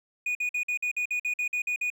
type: tone bursts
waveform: triangle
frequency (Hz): 2464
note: D#7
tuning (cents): -17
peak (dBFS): -24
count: 12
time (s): 0.26-1.902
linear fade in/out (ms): 5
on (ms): 91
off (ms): 50
effects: none